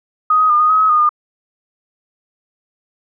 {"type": "tone with pitch steps", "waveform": "sine", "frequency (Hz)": [1249, 1258, 1208, 1238, 1270, 1278, 1228, 1213], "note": ["D#6", "D#6", "D6", "D#6", "D#6", "D#6", "D#6", "D#6"], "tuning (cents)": [6, 19, 48, -9, 35, 46, -23, -44], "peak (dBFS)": -9, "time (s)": [0.3, 1.092], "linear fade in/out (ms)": 5, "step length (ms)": 99, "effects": []}